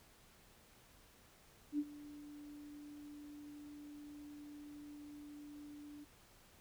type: tone with ADSR envelope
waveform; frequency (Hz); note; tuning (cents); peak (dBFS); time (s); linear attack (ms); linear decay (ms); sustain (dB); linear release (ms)
sine; 293.7; D4; 0; -32; 1.72-6.05; 68; 50; -18; 18
effects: pink hiss -65 dBFS RMS until 6.6 s